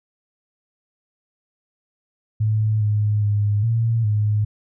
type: tone with pitch steps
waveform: sine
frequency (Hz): 108.2 / 105.2 / 103.5 / 114.5 / 105.5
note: A2 / G#2 / G#2 / A#2 / G#2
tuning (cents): -29 / +23 / -5 / -31 / +28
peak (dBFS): -16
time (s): 2.4-4.45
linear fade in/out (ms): 10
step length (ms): 410
effects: none